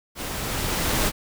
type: noise with level ramp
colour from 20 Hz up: pink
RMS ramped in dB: -32 to -21 dBFS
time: 0.15-1.12 s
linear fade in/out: 50 ms
effects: none